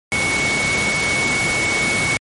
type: tone in noise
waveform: sine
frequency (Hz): 2217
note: C#7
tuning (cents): 0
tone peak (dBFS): -18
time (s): 0.12-2.17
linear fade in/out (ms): 0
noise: pink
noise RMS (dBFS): -21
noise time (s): 0.12-2.17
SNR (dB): 0
effects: high-pass 100 Hz 12 dB/octave + MP3 48 kbps